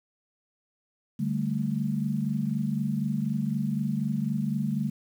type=chord; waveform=sine; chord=D suspended fourth; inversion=none; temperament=equal; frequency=146.83 / 196 / 220 Hz; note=D3 / G3 / A3; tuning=0 / 0 / 0 cents; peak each=-30 / -30 / -29 dBFS; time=1.19-4.9 s; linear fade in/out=10 ms; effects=9-bit